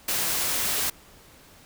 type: noise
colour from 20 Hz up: white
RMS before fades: -26 dBFS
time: 0.08-0.9 s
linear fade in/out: 5 ms
effects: pink hiss -52 dBFS RMS until 1.65 s